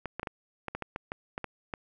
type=clicks; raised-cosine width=0.5 ms; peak=-19 dBFS; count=12; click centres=0.057 / 0.196 / 0.231 / 0.272 / 0.683 / 0.75 / 0.823 / 0.961 / 1.119 / 1.379 / 1.443 / 1.738 s; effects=none